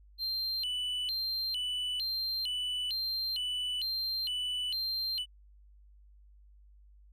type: tone with vibrato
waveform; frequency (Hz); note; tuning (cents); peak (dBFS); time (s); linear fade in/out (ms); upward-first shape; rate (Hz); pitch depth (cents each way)
triangle; 3521; A7; 0; -30; 0.18-5.26; 50; square; 1.1; 290
effects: added 50 Hz sine -55 dBFS peak until 7.12 s